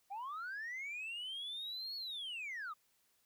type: linear two-way sweep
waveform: sine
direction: up then down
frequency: 751 to 4400 to 1158 Hz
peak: -39 dBFS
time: 0.1-2.74 s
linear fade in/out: 20 ms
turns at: 1.96 s
effects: tanh soft clip ceiling -39 dBFS + white hiss -75 dBFS RMS until 3.25 s